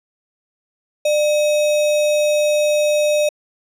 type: tone with sample-and-hold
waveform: sine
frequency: 598 Hz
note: D5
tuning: 31 cents sharp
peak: -13 dBFS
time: 1.05-3.29 s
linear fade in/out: 5 ms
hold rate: 3150 Hz
effects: low-pass 11000 Hz 12 dB/octave